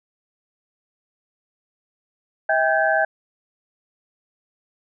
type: tone cluster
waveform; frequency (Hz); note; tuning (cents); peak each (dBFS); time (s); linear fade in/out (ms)
sine; 644 / 794 / 1556 / 1689; E5 / G5 / G6 / G#6; -41 / +22 / -13 / +29; -20 / -22 / -21 / -26; 2.49-3.05; 5
effects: none